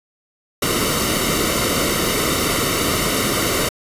pink noise with comb filter, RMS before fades -19 dBFS, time 0.62-3.69 s, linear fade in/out 5 ms, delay 1.2 ms, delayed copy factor -0.7, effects resampled to 32000 Hz

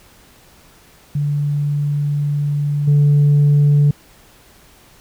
sine tone with level steps, 145.4 Hz, D3, 17 cents flat, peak -15 / -7 dBFS, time 1.15-3.91 s, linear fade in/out 5 ms, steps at 2.87 s, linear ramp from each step 10 ms, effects tanh soft clip ceiling -7 dBFS + pink hiss -48 dBFS RMS until 5 s

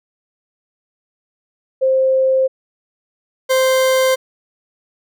sine / 40% pulse tone pair in turn, 526 / 521.8 Hz, C5 / C5, +9 / -5 cents, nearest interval unison, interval 14 cents, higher first, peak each -11 dBFS, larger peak neither, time 1.81-2.48 / 3.49-4.16 s, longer neither, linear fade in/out 20 ms, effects none

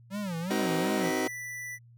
square tone with vibrato, 185 Hz, F#3, in tune, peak -32 dBFS, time 0.1-1.12 s, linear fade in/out 50 ms, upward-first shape sine, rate 2.7 Hz, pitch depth 210 cents each way
30% pulse chord, C half-diminished seventh, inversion none, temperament just, 261.6 / 314 / 376.7 / 470.9 Hz, C4 / Eb4 / Gb4 / Bb4, 0 / +16 / +31 / +18 cents, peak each -30 / -30 / -29 / -35 dBFS, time 0.5-1.28 s, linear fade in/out 10 ms
square tone, 1975.5 Hz, B6, in tune, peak -37 dBFS, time 1-1.79 s, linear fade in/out 50 ms
effects added 118 Hz sine -52 dBFS peak until 1.97 s

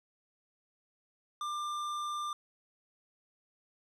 sine tone with tanh clipping, 1192 Hz, D6, 25 cents sharp, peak -36 dBFS, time 1.41-2.33 s, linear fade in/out 2 ms, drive 14 dB, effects none

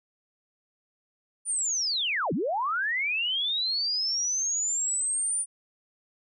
sine linear two-way sweep, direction down then up, 9420 to 138.59 to 9420 Hz, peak -25 dBFS, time 1.45-5.46 s, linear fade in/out 50 ms, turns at 2.33 s, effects none

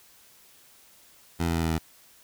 15% pulse tone with pitch steps, 84.6 / 83.58 / 82.57 / 81.58 / 80.59 Hz, E2 / E2 / E2 / E2 / E2, +45 / +24 / +3 / -17 / -39 cents, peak -18 dBFS, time 1.39-1.79 s, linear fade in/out 20 ms, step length 80 ms, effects white hiss -56 dBFS RMS until 2.23 s

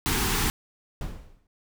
pink band-stop noise, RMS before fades -25 dBFS, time 0.06-0.5 s, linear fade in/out 0 ms, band 460 to 760 Hz, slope 96 dB/octave
brown noise with exponential decay, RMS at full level -27 dBFS, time 1.01-1.47 s, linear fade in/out 2 ms, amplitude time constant 100 ms
effects none

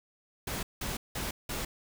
pink noise bursts, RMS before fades -35 dBFS, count 4, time 0.47-1.65 s, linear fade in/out 5 ms, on 160 ms, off 180 ms, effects none

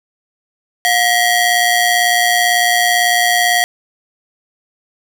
sawtooth ring-modulated tone, 1310 Hz, E6, 11 cents flat, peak -4 dBFS, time 0.85-3.64 s, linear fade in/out 0 ms, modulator 596 Hz, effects none

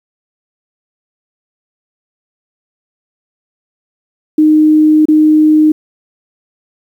sine tone with dropouts, 308 Hz, D#4, 17 cents flat, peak -4 dBFS, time 4.38-5.72 s, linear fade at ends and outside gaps 5 ms, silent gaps 5.055-5.084 s, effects 7-bit

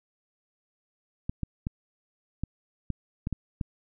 clicks, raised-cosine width 5 ms, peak -17 dBFS, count 8, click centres 1.295 / 1.433 / 1.669 / 2.436 / 2.903 / 3.271 / 3.327 / 3.612 s, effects none

